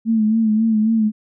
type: tone with vibrato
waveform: sine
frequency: 220 Hz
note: A3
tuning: in tune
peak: -13 dBFS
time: 0.05-1.12 s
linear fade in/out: 50 ms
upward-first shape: sine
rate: 3.7 Hz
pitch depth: 53 cents each way
effects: none